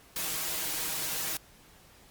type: noise with comb filter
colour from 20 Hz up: white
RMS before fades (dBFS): -33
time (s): 0.16-1.37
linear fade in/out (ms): 2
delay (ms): 6.3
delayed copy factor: +0.9
effects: pink hiss -57 dBFS RMS until 2.1 s + Opus 48 kbps